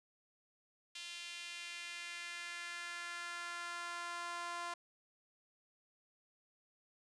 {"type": "tone with high-pass filter sweep", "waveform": "sawtooth", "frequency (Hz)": 346, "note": "F4", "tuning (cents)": -16, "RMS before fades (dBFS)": -45, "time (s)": [0.95, 4.74], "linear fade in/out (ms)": 5, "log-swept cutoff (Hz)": [3000, 960], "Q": 2, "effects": ["resampled to 22050 Hz"]}